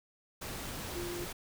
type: tone in noise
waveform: sine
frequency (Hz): 349.2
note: F4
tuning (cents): 0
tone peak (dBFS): -38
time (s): 0.95-1.25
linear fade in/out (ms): 10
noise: pink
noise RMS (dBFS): -41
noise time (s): 0.41-1.33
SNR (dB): 0
effects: none